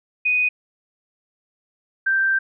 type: tone pair in turn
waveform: sine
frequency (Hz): 2489 / 1568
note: D#7 / G6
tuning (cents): 0 / 0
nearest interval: minor sixth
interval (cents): 800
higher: first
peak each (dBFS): -16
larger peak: neither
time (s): 0.25-0.49 / 2.06-2.39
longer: second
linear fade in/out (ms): 10
effects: none